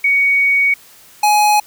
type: tone pair in turn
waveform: sine / square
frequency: 2240 / 839.1 Hz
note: C#7 / G#5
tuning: +18 / +18 cents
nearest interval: octave + perfect fourth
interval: 1700 cents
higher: first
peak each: -10 dBFS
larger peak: neither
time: 0.04-0.74 / 1.23-1.6 s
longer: first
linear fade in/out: 5 ms
effects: white hiss -44 dBFS RMS until 1.66 s